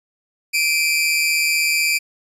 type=tone pair together; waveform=sawtooth; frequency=2344 / 2500 Hz; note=D7 / D#7; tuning=-4 / +8 cents; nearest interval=minor second; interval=112 cents; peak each=-14 / -18 dBFS; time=0.53-1.99 s; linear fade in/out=20 ms; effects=resampled to 32000 Hz